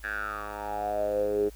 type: tone with band-pass filter sweep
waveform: 10% pulse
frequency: 103.83 Hz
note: G#2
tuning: in tune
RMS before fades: -30 dBFS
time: 0.03-1.5 s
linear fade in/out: 20 ms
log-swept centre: 1700 to 380 Hz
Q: 8.2
effects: added 53 Hz sine -45 dBFS peak until 1.55 s + white hiss -56 dBFS RMS until 1.55 s